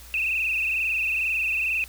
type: tone with frequency modulation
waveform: sine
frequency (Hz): 2600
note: E7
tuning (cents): -24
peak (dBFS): -22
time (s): 0.14-1.84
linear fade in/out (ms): 0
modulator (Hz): 22.2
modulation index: 5.6
effects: added 60 Hz sine -45 dBFS peak until 1.88 s + white hiss -47 dBFS RMS until 1.88 s